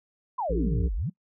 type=exponential two-way sweep; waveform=sine; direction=down then up; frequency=1073 to 40.92 to 203.3 Hz; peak=-26 dBFS; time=0.38-1.1 s; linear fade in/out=10 ms; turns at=0.95 s
type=harmonic tone; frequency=57 Hz; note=A#1; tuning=38 cents flat; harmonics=1 / 3 / 5 / 7 / 8; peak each=-26 / -31 / -38 / -40 / -39 dBFS; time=0.49-0.89 s; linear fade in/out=20 ms
effects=noise-tail reverb RT60 0.1 s tail -23 dB re dry